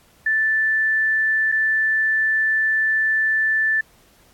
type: tone with dropouts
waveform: sine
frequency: 1760 Hz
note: A6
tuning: in tune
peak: -16 dBFS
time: 0.26-3.81 s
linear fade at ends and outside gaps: 5 ms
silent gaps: 1.518-1.522 s
effects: pink hiss -55 dBFS RMS until 4.33 s + AAC 64 kbps